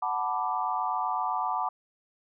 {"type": "chord", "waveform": "sine", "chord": "B minor seventh", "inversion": "second", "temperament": "equal", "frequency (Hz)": [740, 880, 987.8, 1174.7], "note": ["F#5", "A5", "B5", "D6"], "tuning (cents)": [0, 0, 0, 0], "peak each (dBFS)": -32, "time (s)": [0.02, 1.69], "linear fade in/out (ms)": 5, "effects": []}